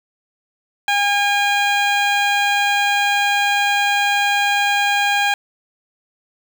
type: tone with notch filter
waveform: 15% pulse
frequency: 811 Hz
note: G#5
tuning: 41 cents flat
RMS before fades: -17 dBFS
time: 0.88-5.34 s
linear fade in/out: 2 ms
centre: 11000 Hz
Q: 0.51
effects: none